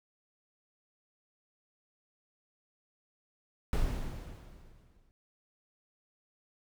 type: noise with exponential decay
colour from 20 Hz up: brown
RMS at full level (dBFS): -28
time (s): 3.73-5.11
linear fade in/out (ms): 0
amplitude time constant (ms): 300
effects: none